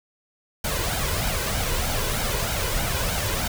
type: noise with flanger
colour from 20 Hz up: pink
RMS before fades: -25 dBFS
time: 0.64-3.48 s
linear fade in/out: 5 ms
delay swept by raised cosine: 1.3 to 2.05 ms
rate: 3.2 Hz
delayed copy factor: +0.6
effects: none